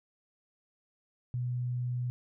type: tone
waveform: sine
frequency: 123.47 Hz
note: B2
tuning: in tune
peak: -30 dBFS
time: 1.34-2.1 s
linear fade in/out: 0 ms
effects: none